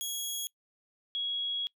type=tone pair in turn; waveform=15% pulse / sine; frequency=3322 / 3322 Hz; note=G#7 / G#7; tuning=0 / 0 cents; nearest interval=unison; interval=0 cents; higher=neither; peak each=-26 / -30 dBFS; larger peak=first; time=0.01-0.47 / 1.15-1.67 s; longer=second; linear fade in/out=0 ms; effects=noise-tail reverb RT60 0.1 s tail -23 dB re dry